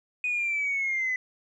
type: linear sweep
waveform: sine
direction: down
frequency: 2489 to 2000 Hz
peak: -24 dBFS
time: 0.24-1.16 s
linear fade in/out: 2 ms
effects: tanh soft clip ceiling -21 dBFS